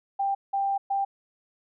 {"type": "tone bursts at uneven times", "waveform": "sine", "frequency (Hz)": 790, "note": "G5", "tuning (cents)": 13, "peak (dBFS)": -23, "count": 3, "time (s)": [[0.19, 0.35], [0.53, 0.78], [0.9, 1.05]], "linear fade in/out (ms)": 10, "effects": []}